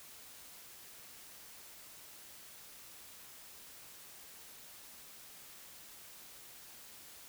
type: silence
effects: white hiss -54 dBFS RMS until 7.28 s